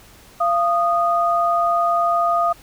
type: tone pair together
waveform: sine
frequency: 687.5 / 1235 Hz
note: F5 / D#6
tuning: -27 / -13 cents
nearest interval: minor seventh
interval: 1014 cents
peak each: -18 dBFS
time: 0.4-2.53 s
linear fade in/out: 10 ms
effects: pink hiss -47 dBFS RMS until 2.62 s